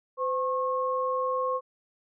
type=tone pair together; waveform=sine; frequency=512 / 1084.9 Hz; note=C5 / C#6; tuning=-38 / -38 cents; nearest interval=octave + minor second; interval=1300 cents; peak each=-28 dBFS; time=0.17-1.61 s; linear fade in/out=50 ms; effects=none